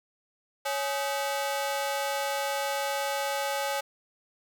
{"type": "ring-modulated tone", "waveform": "sawtooth", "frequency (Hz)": 698.5, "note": "F5", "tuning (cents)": 0, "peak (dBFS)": -21, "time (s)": [0.65, 3.81], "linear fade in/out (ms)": 10, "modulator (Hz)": 142, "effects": []}